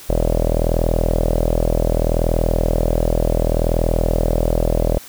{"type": "tone with low-pass filter", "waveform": "sawtooth", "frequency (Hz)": 40.67, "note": "E1", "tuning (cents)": -23, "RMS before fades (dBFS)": -17, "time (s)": [0.09, 4.98], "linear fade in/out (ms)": 0, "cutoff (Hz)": 580, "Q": 5.3, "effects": ["white hiss -39 dBFS RMS until 5.08 s"]}